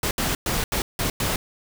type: noise bursts at uneven times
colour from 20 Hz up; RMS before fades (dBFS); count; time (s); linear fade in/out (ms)
pink; -24; 6; 0.03-0.11 / 0.18-0.35 / 0.46-0.64 / 0.72-0.82 / 0.99-1.1 / 1.2-1.36; 2
effects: none